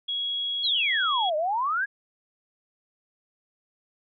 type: tone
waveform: sine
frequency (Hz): 3324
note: G#7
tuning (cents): +1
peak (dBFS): -26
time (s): 0.08-1.3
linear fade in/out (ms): 10
type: exponential two-way sweep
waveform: sine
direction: down then up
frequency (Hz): 4365 to 593 to 1695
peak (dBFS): -23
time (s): 0.63-1.86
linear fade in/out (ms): 20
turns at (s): 1.36
effects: none